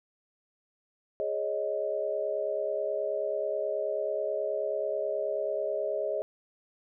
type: chord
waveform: sine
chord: Ab suspended fourth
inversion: none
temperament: just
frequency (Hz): 415.3 / 553.7 / 623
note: Ab4 / Db5 / Eb5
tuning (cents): 0 / -2 / +2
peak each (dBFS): -34 / -33 / -31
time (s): 1.2-6.22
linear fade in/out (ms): 0
effects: none